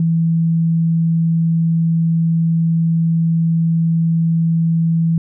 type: tone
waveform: sine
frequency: 164.81 Hz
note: E3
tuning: in tune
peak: -12 dBFS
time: 0-5.18 s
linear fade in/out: 2 ms
effects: none